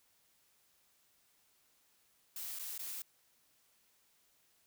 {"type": "noise with dropouts", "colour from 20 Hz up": "blue", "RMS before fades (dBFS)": -43, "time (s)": [2.36, 3.02], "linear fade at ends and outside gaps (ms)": 2, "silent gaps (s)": [[2.589, 2.594], [2.779, 2.792]], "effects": ["white hiss -72 dBFS RMS until 4.66 s"]}